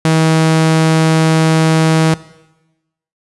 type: tone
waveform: sawtooth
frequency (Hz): 160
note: D#3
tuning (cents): +49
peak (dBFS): -5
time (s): 0.05-2.14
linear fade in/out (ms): 0
effects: noise-tail reverb RT60 1.0 s tail -18 dB re dry + resampled to 24000 Hz